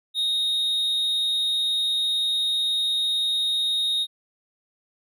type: tone with amplitude modulation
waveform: triangle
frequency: 3729 Hz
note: A#7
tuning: in tune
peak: -18 dBFS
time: 0.14-4.07 s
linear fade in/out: 50 ms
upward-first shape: sine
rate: 242 Hz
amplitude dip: 35%
effects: none